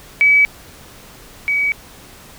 sine tone pair in turn, 2285 / 2271 Hz, D7 / C#7, -48 / +41 cents, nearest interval unison, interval 11 cents, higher first, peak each -8 / -14 dBFS, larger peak first, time 0.21-0.45 / 1.48-1.72 s, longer neither, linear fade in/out 0 ms, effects pink hiss -41 dBFS RMS until 2.38 s

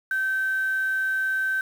sine tone with quantisation, 1546 Hz, G6, 24 cents flat, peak -22 dBFS, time 0.11-1.61 s, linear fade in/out 2 ms, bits 7, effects none

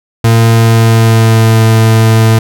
40% pulse tone with pitch glide, 114.2 to 111.72 Hz, A#2 to A2, -35 to +27 cents, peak -3 dBFS, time 0.24-2.39 s, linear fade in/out 5 ms, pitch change -38 cents, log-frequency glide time 0.51-1.64 s, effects none

